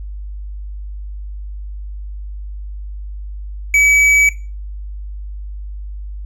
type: tone with tanh clipping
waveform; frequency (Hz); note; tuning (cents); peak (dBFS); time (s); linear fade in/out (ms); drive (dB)
sine; 2283; D7; -50; -10; 3.74-4.29; 2; 9
effects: noise-tail reverb RT60 0.3 s tail -17 dB re dry + added 50 Hz sine -25 dBFS peak until 6.25 s